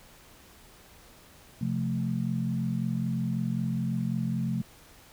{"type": "chord", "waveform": "sine", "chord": "F major", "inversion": "second", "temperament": "equal", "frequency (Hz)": [130.81, 174.61, 220], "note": ["C3", "F3", "A3"], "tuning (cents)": [0, 0, 0], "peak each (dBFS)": -31, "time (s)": [1.61, 4.62], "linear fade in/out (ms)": 5, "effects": ["pink hiss -54 dBFS RMS until 5.12 s"]}